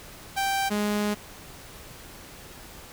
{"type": "tone pair in turn", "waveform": "sawtooth", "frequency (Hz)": [783, 207.9], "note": ["G5", "G#3"], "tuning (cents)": [-2, 2], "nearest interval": "octave + major seventh", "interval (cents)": 2296, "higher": "first", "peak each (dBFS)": -20, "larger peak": "neither", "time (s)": [[0.36, 0.7], [0.7, 1.15]], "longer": "second", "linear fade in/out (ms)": 20, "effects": ["pink hiss -45 dBFS RMS until 2.92 s"]}